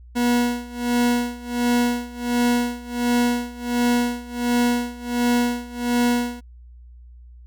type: tone with tremolo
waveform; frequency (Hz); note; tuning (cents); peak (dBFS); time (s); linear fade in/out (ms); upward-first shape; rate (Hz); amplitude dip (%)
40% pulse; 241.8; B3; -36; -15; 0.15-6.41; 20; sine; 1.4; 90
effects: added 60 Hz sine -41 dBFS peak until 7.46 s